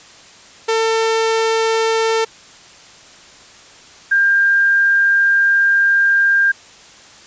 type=tone pair in turn; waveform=sawtooth / sine; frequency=448.6 / 1598.6 Hz; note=A4 / G6; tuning=+34 / +33 cents; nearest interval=octave + minor seventh; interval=2199 cents; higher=second; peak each=-10 dBFS; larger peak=neither; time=0.68-2.25 / 4.11-6.52 s; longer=second; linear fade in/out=10 ms; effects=white hiss -42 dBFS RMS until 7.26 s + resampled to 16000 Hz